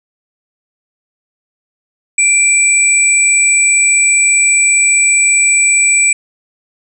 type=tone pair together; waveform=sine; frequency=2349 / 7907 Hz; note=D7 / B8; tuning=0 / +1 cents; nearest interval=octave + major sixth; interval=2101 cents; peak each=-10 dBFS; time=2.18-6.13 s; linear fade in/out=5 ms; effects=none